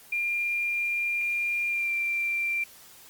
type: tone with pitch glide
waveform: sine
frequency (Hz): 2400 to 2361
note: D7 to D7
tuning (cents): +37 to +9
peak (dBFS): -25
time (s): 0.12-2.64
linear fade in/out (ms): 5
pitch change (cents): -28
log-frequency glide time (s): 1.68-1.93
effects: white hiss -51 dBFS RMS until 3.09 s + Opus 24 kbps